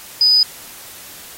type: tone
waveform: sine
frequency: 4981 Hz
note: D#8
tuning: 1 cent sharp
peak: -9 dBFS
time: 0.21-0.43 s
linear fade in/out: 2 ms
effects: white hiss -37 dBFS RMS until 1.37 s + AAC 48 kbps